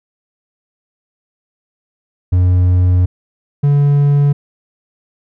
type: tone pair in turn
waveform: triangle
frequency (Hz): 90.3 / 143.34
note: F#2 / D3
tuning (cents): -42 / -42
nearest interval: minor sixth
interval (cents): 800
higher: second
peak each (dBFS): -6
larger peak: neither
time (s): 2.32-3.06 / 3.63-4.33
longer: first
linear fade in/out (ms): 10
effects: none